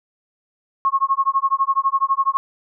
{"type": "tone with tremolo", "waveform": "sine", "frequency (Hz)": 1087, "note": "C#6", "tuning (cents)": -34, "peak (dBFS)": -12, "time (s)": [0.85, 2.37], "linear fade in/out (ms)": 0, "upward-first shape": "sine", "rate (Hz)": 12, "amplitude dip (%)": 100, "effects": []}